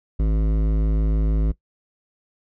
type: tone with hard clipping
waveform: sine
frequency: 53.2 Hz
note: G#1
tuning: 42 cents sharp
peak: -19 dBFS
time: 0.19-1.52 s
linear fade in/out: 10 ms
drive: 14 dB
effects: noise-tail reverb RT60 0.1 s tail -18 dB re dry